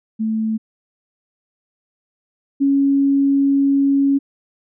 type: tone pair in turn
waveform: sine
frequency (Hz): 220 / 277.2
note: A3 / C#4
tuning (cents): 0 / 0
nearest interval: major third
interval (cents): 400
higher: second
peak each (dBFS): -17 / -12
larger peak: second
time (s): 0.19-0.58 / 2.6-4.19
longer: second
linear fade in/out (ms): 20
effects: none